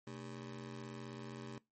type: ring-modulated tone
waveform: 25% pulse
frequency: 174.61 Hz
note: F3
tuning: in tune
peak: -39 dBFS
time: 0.07-1.58 s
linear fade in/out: 0 ms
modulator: 47.9 Hz
effects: noise-tail reverb RT60 0.2 s tail -21 dB re dry + MP3 32 kbps